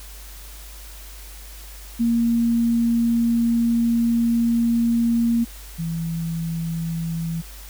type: tone pair in turn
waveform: sine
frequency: 233.1 / 164.83 Hz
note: A#3 / E3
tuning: 0 / 0 cents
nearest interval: tritone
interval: 600 cents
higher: first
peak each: -16 / -23 dBFS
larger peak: first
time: 1.99-5.45 / 5.78-7.42 s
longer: first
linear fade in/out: 20 ms
effects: added 50 Hz sine -38 dBFS peak until 7.69 s + white hiss -43 dBFS RMS until 7.69 s